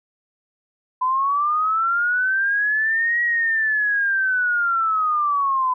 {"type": "linear two-way sweep", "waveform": "sine", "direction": "up then down", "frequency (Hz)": [1004, 1913, 1004], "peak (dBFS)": -17, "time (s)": [1.01, 5.74], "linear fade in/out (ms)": 10, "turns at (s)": 3.22, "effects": []}